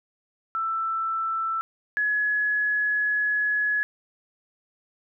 sine tone pair in turn, 1329 / 1691 Hz, E6 / G#6, +14 / +31 cents, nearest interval major third, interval 417 cents, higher second, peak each -24 / -21 dBFS, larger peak second, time 0.55-1.61 / 1.97-3.83 s, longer second, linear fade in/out 0 ms, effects none

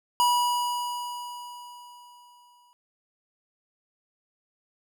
square tone with exponential decay, 972 Hz, B5, 28 cents flat, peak -19 dBFS, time 0.2-2.73 s, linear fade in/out 0 ms, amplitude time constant 550 ms, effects none

